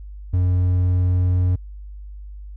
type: tone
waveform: triangle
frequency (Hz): 90.4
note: F#2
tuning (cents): -40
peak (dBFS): -13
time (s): 0.33-1.56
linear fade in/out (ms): 10
effects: added 50 Hz sine -33 dBFS peak until 2.56 s